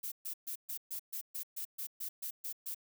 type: noise bursts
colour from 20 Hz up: violet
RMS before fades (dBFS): -40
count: 13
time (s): 0.03-2.747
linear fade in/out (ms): 10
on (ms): 89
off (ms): 130
effects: none